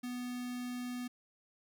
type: tone with notch filter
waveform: square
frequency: 246.9 Hz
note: B3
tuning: in tune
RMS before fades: -40 dBFS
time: 0.03-1.08 s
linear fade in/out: 10 ms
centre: 850 Hz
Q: 1.6
effects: none